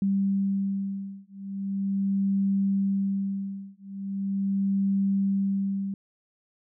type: beating tone pair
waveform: sine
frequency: 196 / 196.4 Hz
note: G3 / G3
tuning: 0 / +4 cents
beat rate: 0.4 Hz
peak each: -27 dBFS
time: 0.02-5.94 s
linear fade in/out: 2 ms
effects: none